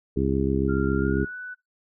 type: harmonic tone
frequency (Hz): 67.3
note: C2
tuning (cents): +49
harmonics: 1 / 2 / 3 / 4 / 5 / 6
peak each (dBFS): -28 / -28 / -28 / -28 / -28 / -28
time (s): 0.16-1.25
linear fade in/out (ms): 10
type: tone with pitch glide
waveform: sine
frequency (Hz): 1390 to 1489.8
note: F6 to F#6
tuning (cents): -9 to +11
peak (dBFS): -33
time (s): 0.68-1.55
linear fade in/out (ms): 20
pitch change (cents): +120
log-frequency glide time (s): 0.96-1.35
effects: noise-tail reverb RT60 0.2 s tail -23 dB re dry